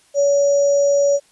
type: tone with sample-and-hold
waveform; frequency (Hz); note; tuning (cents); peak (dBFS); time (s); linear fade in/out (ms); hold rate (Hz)
sine; 566; C#5; +36; -12; 0.14-1.2; 50; 6300
effects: white hiss -55 dBFS RMS until 1.31 s + resampled to 24000 Hz